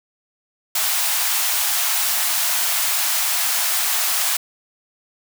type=high-pass noise; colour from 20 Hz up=white; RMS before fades=-20 dBFS; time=0.75-4.37 s; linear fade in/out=5 ms; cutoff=640 Hz; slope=96 dB/octave; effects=none